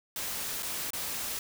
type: noise with dropouts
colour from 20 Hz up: white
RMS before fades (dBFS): -35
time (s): 0.16-1.39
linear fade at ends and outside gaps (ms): 2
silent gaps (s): 0.625-0.629 / 0.905-0.933
effects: none